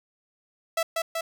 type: tone with echo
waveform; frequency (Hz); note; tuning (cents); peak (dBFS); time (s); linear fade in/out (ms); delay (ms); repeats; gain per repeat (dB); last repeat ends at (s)
sawtooth; 659.3; E5; 0; -19; 0.77-0.83; 5; 190; 2; -2; 1.21
effects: none